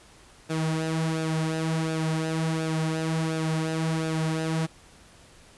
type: tone with flanger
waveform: sawtooth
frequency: 160 Hz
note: D#3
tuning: 49 cents sharp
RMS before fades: -27 dBFS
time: 0.49-4.67 s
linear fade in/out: 20 ms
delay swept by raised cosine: 0.97 to 5.37 ms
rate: 1.4 Hz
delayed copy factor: -0.6
effects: pink hiss -53 dBFS RMS until 5.57 s + resampled to 24000 Hz